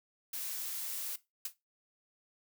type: noise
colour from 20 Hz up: blue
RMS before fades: -39 dBFS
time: 0.33-1.16 s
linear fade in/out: 5 ms
type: noise with exponential decay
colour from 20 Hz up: blue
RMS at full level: -32 dBFS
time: 1.45-1.54 s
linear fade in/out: 5 ms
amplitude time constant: 19 ms
effects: noise-tail reverb RT60 0.2 s tail -17 dB re dry